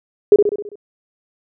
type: tone with echo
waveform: sine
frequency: 412.1 Hz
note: G#4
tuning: 13 cents flat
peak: -3 dBFS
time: 0.32-0.36 s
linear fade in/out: 2 ms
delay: 66 ms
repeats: 6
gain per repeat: -5 dB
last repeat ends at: 0.756 s
effects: none